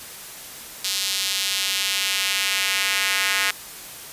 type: tone with high-pass filter sweep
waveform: square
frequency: 97 Hz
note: G2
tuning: 18 cents flat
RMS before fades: -23 dBFS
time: 0.84-3.51 s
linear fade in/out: 5 ms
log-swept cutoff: 4000 to 1900 Hz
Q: 1.5
effects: white hiss -38 dBFS RMS until 4.12 s + resampled to 32000 Hz